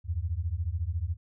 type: beating tone pair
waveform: sine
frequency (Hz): 77.78 / 91.78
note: D#2 / F#2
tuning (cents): 0 / -14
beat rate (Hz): 14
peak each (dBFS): -31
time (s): 0.04-1.17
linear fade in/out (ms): 50
effects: none